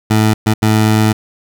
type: tone bursts at uneven times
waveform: 20% pulse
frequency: 108.6 Hz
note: A2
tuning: 22 cents flat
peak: -4 dBFS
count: 3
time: 0.1-0.34 / 0.46-0.54 / 0.62-1.13 s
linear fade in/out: 10 ms
effects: none